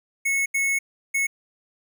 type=tone bursts at uneven times; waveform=square; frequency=2195 Hz; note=C#7; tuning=18 cents flat; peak=-21 dBFS; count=3; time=0.25-0.46 / 0.54-0.79 / 1.14-1.27 s; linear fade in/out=10 ms; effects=none